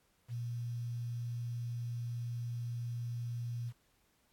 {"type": "tone with quantisation", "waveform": "sine", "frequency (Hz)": 119.3, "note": "A#2", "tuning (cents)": 41, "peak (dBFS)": -36, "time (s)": [0.28, 3.73], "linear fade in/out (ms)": 50, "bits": 10, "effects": ["pink hiss -73 dBFS RMS until 4.32 s", "AAC 64 kbps"]}